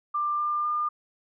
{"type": "tone with pitch steps", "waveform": "sine", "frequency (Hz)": [1188, 1197, 1206], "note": ["D6", "D6", "D6"], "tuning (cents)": [20, 33, 46], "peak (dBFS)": -24, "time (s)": [0.14, 0.89], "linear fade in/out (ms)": 10, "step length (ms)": 250, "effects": []}